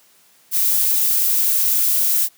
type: noise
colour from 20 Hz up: violet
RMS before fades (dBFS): -17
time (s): 0.51-2.29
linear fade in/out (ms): 50
effects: white hiss -54 dBFS RMS until 2.37 s + high-pass 100 Hz 12 dB/octave